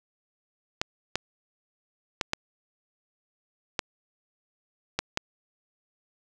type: clicks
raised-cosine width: 0.2 ms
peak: -8 dBFS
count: 7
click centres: 0.815 / 1.156 / 2.212 / 2.334 / 3.792 / 4.99 / 5.174 s
effects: none